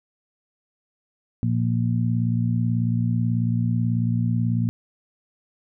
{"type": "harmonic tone", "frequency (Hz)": 58.27, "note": "A#1", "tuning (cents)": 0, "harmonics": [2, 3, 4], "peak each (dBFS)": [-21, -26, -26], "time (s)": [1.43, 4.69], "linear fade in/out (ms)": 0, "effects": []}